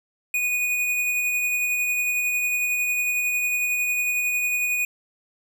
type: tone with tremolo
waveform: square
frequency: 2475 Hz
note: D#7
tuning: 10 cents flat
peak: -21 dBFS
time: 0.34-4.85 s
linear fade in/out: 2 ms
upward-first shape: sine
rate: 11 Hz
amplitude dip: 25%
effects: none